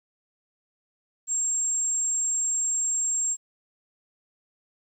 sine tone, 7510 Hz, A#8, 12 cents sharp, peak -23 dBFS, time 1.27-3.37 s, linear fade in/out 50 ms, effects 10-bit

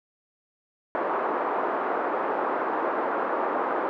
white band-pass noise, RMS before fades -27 dBFS, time 0.95-3.89 s, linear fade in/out 0 ms, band 300 to 1200 Hz, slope 24 dB/octave, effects none

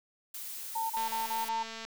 blue noise, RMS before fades -41 dBFS, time 0.34-1.49 s, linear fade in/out 5 ms
sine tone bursts, 901 Hz, A5, 41 cents sharp, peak -30 dBFS, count 5, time 0.75-1.632 s, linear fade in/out 10 ms, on 150 ms, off 33 ms
click train, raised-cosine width 0.2 ms, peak -25 dBFS, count 199, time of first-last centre 0.97-1.85 s, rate 225 Hz
effects none

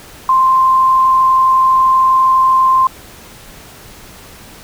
sine tone with frequency modulation, 1046.5 Hz, C6, in tune, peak -7 dBFS, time 0.29-2.87 s, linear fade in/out 2 ms, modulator 32.3 Hz, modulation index 0.26, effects pink hiss -37 dBFS RMS until 4.63 s

